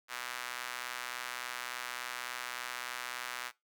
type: tone with high-pass filter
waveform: sawtooth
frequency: 123.47 Hz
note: B2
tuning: in tune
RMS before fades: -41 dBFS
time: 0.08-3.52 s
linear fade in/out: 50 ms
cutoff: 1400 Hz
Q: 1.3
effects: noise-tail reverb RT60 0.2 s tail -21 dB re dry